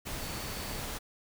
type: tone in noise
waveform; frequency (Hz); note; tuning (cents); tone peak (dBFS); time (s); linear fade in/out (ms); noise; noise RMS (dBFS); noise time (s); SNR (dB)
sine; 4490; C#8; +21; -49; 0.2-0.81; 20; pink; -38; 0.05-0.99; -14
effects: none